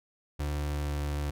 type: tone with pitch glide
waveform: 35% pulse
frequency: 73.42 to 72.87 Hz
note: D2 to D2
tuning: 0 to -13 cents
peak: -28 dBFS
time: 0.39-1.31 s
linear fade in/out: 10 ms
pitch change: -13 cents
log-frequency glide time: 0.66-0.96 s
effects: none